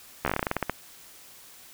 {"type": "slowing click train", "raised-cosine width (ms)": 0.5, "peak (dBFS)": -10, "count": 14, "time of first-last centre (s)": [0.25, 0.697], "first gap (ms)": 13, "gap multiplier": 1.15, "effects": ["white hiss -50 dBFS RMS until 1.73 s"]}